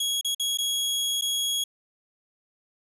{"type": "tone with dropouts", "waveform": "sawtooth", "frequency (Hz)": 3322, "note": "G#7", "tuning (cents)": 0, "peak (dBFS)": -21, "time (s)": [0, 1.64], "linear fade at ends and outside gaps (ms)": 5, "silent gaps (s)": [[0.212, 0.246], [0.348, 0.396], [0.574, 0.585], [1.212, 1.22]], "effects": ["resampled to 32000 Hz"]}